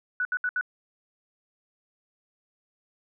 sine tone bursts, 1480 Hz, F#6, in tune, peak -24 dBFS, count 4, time 0.2-0.611 s, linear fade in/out 2 ms, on 51 ms, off 69 ms, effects none

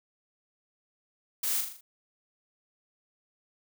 blue noise with echo, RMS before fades -30 dBFS, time 1.43-1.61 s, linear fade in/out 5 ms, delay 40 ms, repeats 5, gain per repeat -5 dB, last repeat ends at 1.81 s, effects none

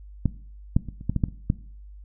clicks, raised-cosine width 5 ms, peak -8 / -6 / -22 / -26 / -11 / -11 / -8 / -26 / -8 dBFS, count 9, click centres 0.257 / 0.765 / 0.887 / 1.011 / 1.096 / 1.163 / 1.238 / 1.285 / 1.501 s, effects noise-tail reverb RT60 0.5 s tail -18 dB re dry + added 50 Hz sine -41 dBFS peak until 2.04 s

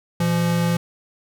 square tone pair together, 121.19 / 171 Hz, B2 / F3, -32 / -36 cents, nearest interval tritone, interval 596 cents, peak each -26 / -19 dBFS, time 0.2-0.77 s, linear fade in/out 5 ms, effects none

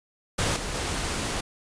pink noise with level steps, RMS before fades -25 / -32 / -29 dBFS, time 0.38-1.41 s, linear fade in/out 10 ms, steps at 0.56 / 0.74 s, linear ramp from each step 5 ms, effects resampled to 22050 Hz

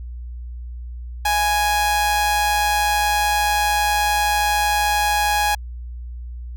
sawtooth tone with amplitude modulation, 830.6 Hz, G#5, in tune, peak -11 dBFS, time 1.25-5.55 s, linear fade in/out 5 ms, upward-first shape sine, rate 173 Hz, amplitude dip 40%, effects added 60 Hz sine -29 dBFS peak until 6.56 s

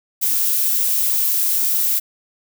violet noise, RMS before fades -18 dBFS, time 0.21-2 s, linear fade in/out 20 ms, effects none

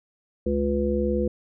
harmonic tone, 70.6 Hz, C#2, 32 cents sharp, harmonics 1 / 3 / 5 / 7, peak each -28 / -26 / -27 / -26 dBFS, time 0.46-1.28 s, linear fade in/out 5 ms, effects none

